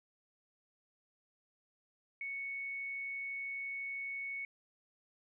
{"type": "tone", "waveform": "sine", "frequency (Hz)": 2217, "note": "C#7", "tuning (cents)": 0, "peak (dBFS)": -38, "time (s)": [2.21, 4.45], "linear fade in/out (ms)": 2, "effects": []}